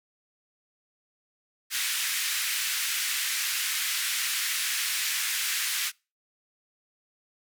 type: band-pass noise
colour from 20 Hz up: pink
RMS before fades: -29 dBFS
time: 1.7-5.92 s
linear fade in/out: 50 ms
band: 1700 to 16000 Hz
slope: 24 dB/octave
effects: noise-tail reverb RT60 0.3 s tail -26 dB re dry